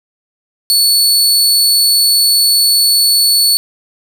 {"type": "tone", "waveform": "sawtooth", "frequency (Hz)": 4435, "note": "C#8", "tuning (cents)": 0, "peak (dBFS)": -5, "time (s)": [0.7, 3.57], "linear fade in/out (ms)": 0, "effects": ["7-bit"]}